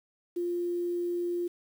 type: tone with quantisation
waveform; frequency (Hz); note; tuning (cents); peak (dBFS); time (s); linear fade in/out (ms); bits
sine; 349.2; F4; 0; -28; 0.36-1.48; 10; 9
effects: none